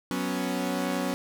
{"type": "chord", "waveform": "sawtooth", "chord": "F# suspended fourth", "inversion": "none", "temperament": "equal", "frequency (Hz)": [185, 246.9, 277.2], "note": ["F#3", "B3", "C#4"], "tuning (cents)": [0, 0, 0], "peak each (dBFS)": [-28, -28, -27], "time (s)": [0.11, 1.14], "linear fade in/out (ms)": 0, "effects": []}